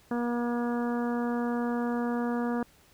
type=harmonic tone; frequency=239.2 Hz; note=A#3; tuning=45 cents sharp; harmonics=1 / 2 / 3 / 4 / 5 / 6 / 7; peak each=-28 / -34 / -38 / -40 / -42 / -44 / -45 dBFS; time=0.11-2.63 s; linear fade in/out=2 ms; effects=pink hiss -60 dBFS RMS until 2.93 s